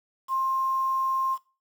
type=tone with quantisation; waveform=sine; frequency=1059 Hz; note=C6; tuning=21 cents sharp; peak=-23 dBFS; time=0.28-1.38 s; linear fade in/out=50 ms; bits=8; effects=noise-tail reverb RT60 0.3 s tail -18 dB re dry